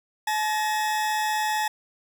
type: tone pair together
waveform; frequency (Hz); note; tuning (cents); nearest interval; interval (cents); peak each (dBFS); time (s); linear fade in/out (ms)
40% pulse; 857.9 / 1871; A5 / A#6; -44 / +6; octave + minor second; 1350; -23 / -30; 0.27-1.68; 5
effects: none